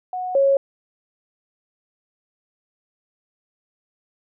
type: tone pair in turn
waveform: sine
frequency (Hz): 734 / 549.9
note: F#5 / C#5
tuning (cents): -14 / -14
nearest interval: perfect fourth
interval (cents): 500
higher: first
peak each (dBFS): -24 / -13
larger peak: second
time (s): 0.13-0.35 / 0.35-0.57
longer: neither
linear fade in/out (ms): 2
effects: none